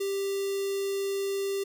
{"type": "tone with notch filter", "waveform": "square", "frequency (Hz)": 394.3, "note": "G4", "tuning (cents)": 10, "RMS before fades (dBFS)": -30, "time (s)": [0, 1.64], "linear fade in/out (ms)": 10, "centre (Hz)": 1400, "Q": 0.69, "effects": []}